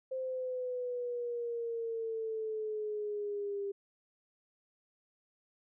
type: exponential sweep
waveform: sine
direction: down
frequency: 523.3 to 397.7 Hz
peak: -34 dBFS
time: 0.11-3.72 s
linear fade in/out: 10 ms
effects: none